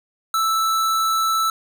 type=tone; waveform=square; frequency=1318.5 Hz; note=E6; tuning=in tune; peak=-18 dBFS; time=0.34-1.5 s; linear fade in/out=2 ms; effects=none